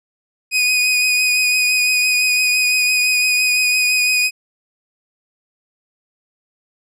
sawtooth tone with vibrato, 2489 Hz, D#7, in tune, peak -10 dBFS, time 0.51-4.31 s, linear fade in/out 50 ms, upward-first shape triangle, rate 5.9 Hz, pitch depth 22 cents each way, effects low-pass 12000 Hz 12 dB/octave

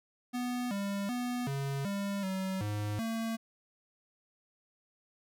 square tone with pitch steps, 246.5 / 199.5 / 245.7 / 138.3 / 199.7 / 189.7 / 104.5 / 226.1 Hz, B3 / G3 / B3 / C#3 / G3 / F#3 / G#2 / A3, -3 / +31 / -9 / -4 / +32 / +43 / +11 / +47 cents, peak -33 dBFS, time 0.33-3.37 s, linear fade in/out 20 ms, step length 380 ms, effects none

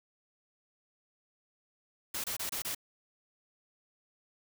white noise bursts, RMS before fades -36 dBFS, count 5, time 2.14-2.748 s, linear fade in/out 5 ms, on 100 ms, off 27 ms, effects none

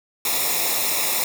white noise with comb filter, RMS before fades -22 dBFS, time 0.25-1.24 s, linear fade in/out 2 ms, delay 0.65 ms, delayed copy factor -0.8, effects none

